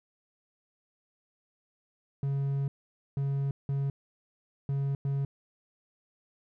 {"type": "tone bursts at uneven times", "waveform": "triangle", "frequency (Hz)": 138.59, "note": "C#3", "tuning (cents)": 0, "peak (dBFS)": -25, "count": 5, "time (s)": [[2.23, 2.68], [3.17, 3.51], [3.69, 3.9], [4.69, 4.95], [5.05, 5.25]], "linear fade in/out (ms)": 2, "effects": []}